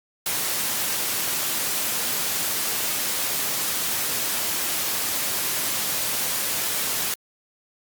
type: noise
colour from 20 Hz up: white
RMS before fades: -25 dBFS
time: 0.26-7.14 s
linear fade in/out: 2 ms
effects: high-pass 100 Hz 12 dB/octave + Opus 48 kbps